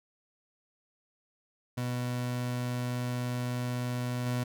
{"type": "tone with level steps", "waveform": "30% pulse", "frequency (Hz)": 123.4, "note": "B2", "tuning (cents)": -1, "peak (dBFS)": [-28, -26], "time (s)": [1.77, 4.44], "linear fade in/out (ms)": 10, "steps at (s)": 4.26, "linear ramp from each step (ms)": 2, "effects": []}